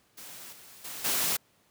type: noise with level steps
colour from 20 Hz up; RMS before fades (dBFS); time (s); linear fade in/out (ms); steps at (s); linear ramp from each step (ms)
white; -45 / -51 / -40 / -28; 0.17-1.37; 10; 0.52 / 0.84 / 1.04; 10
effects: pink hiss -66 dBFS RMS until 1.7 s + high-pass 100 Hz 12 dB/octave